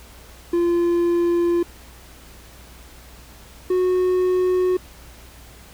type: tone pair in turn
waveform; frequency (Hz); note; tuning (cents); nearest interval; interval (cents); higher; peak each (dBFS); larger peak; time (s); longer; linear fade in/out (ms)
triangle; 344.9 / 366.2; F4 / F#4; -22 / -18; minor second; 104; second; -14; neither; 0.53-1.63 / 3.7-4.77; first; 5
effects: added 60 Hz sine -45 dBFS peak until 5.73 s + pink hiss -46 dBFS RMS until 5.73 s